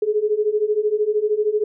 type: beating tone pair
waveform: sine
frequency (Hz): 415.3 / 428.3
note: G#4 / A4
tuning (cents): 0 / -47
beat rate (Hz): 13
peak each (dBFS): -21 / -19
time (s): 0.02-1.64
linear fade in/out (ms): 5
effects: none